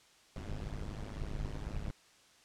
brown noise with amplitude modulation, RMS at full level -36 dBFS, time 0.36-1.91 s, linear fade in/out 2 ms, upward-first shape sine, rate 104 Hz, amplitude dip 90%, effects white hiss -63 dBFS RMS until 2.44 s + low-pass 7000 Hz 12 dB/octave

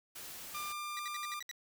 white noise, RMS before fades -47 dBFS, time 0.15-0.73 s, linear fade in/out 10 ms
sawtooth tone, 1195 Hz, D6, 30 cents sharp, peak -35 dBFS, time 0.54-1.4 s, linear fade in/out 10 ms
20% pulse tone bursts, 1948 Hz, B6, 24 cents flat, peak -36 dBFS, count 7, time 0.97-1.513 s, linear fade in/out 0 ms, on 21 ms, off 66 ms
effects none

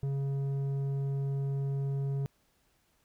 square tone with low-pass filter, 138.1 Hz, C#3, 6 cents flat, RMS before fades -32 dBFS, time 0.03-2.26 s, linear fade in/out 0 ms, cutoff 370 Hz, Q 0.65, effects pink hiss -71 dBFS RMS until 3.04 s

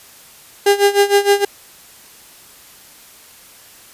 35% pulse tone with tremolo, 403.1 Hz, G4, 48 cents sharp, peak -6 dBFS, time 0.66-1.45 s, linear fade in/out 5 ms, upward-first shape sine, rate 6.5 Hz, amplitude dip 85%, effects white hiss -43 dBFS RMS until 3.93 s + resampled to 32000 Hz

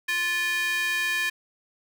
square tone with high-pass filter, 349.2 Hz, F4, in tune, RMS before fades -26 dBFS, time 0.08-1.3 s, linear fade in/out 10 ms, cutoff 2000 Hz, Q 7.9, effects none

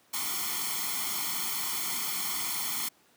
white noise with comb filter, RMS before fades -32 dBFS, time 0.13-2.89 s, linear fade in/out 10 ms, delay 0.92 ms, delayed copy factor +0.9, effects pink hiss -63 dBFS RMS until 3.16 s + high-pass 200 Hz 12 dB/octave

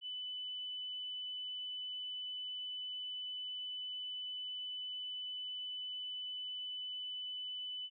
sine tone, 2997 Hz, F#7, 22 cents sharp, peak -40 dBFS, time 0.01-7.9 s, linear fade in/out 50 ms, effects none

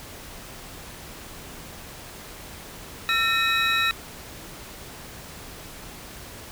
triangle tone cluster, 1345 / 1823 / 2536 / 3878 Hz, E6 / A#6 / D#7 / B7, +34 / -39 / +32 / -32 cents, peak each -24 dBFS, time 3.09-3.91 s, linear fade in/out 0 ms, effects pink hiss -41 dBFS RMS until 6.51 s

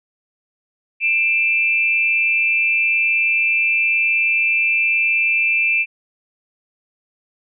sine tone pair together, 2376 / 2637 Hz, D7 / E7, +20 / 0 cents, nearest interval major second, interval 180 cents, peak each -17 dBFS, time 1-5.86 s, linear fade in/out 50 ms, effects none

